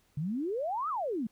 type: exponential two-way sweep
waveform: sine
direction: up then down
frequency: 138 to 1333 to 203.1 Hz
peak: -30 dBFS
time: 0.17-1.27 s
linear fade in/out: 5 ms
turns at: 0.89 s
effects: pink hiss -69 dBFS RMS until 1.31 s